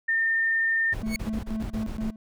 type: tone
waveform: sine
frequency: 1812 Hz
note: A#6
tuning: 50 cents flat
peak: -21 dBFS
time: 0.08-0.94 s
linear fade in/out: 10 ms
type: noise bursts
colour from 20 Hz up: brown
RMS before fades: -33 dBFS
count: 9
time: 0.92-2.11 s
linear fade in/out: 10 ms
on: 110 ms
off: 25 ms
type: tone with tremolo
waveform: triangle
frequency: 218.8 Hz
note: A3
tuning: 9 cents flat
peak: -25 dBFS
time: 1.03-2.16 s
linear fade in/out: 2 ms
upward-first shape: square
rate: 4.2 Hz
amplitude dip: 80%
type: tone with exponential growth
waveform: sawtooth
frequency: 2217 Hz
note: C#7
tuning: in tune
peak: -22 dBFS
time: 1.04-1.16 s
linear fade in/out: 1 ms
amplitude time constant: 26 ms
effects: none